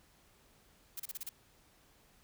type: noise bursts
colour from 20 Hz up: blue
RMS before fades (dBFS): -41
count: 6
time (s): 0.97-1.292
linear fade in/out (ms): 5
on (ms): 27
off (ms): 32
effects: pink hiss -66 dBFS RMS until 2.23 s